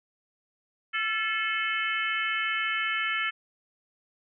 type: harmonic tone with a mistuned harmonic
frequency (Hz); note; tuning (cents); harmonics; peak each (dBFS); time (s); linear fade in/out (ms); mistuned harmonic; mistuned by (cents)
434.6; A4; -21; 3 / 4 / 5 / 6 / 7; -32 / -31 / -31 / -35 / -35; 0.93-3.31; 20; 3; +54
effects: none